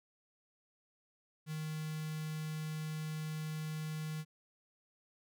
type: tone with notch filter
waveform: square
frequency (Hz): 155.56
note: D#3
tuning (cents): 0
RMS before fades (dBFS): -40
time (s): 1.46-4.25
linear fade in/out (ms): 50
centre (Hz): 610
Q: 0.55
effects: none